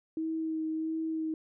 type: tone with vibrato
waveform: sine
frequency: 318.8 Hz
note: D#4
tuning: 42 cents sharp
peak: -30 dBFS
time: 0.17-1.34 s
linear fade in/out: 2 ms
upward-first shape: sine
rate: 1.5 Hz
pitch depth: 15 cents each way
effects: none